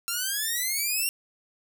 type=exponential sweep; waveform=5% pulse; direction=up; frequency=1358 to 2788 Hz; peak=-16 dBFS; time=0.08-1.09 s; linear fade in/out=0 ms; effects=none